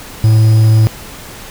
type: tone with quantisation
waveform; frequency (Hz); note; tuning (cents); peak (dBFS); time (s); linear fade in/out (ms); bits
triangle; 110; A2; 0; -3; 0.24-0.87; 0; 5
effects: pink hiss -31 dBFS RMS until 1.5 s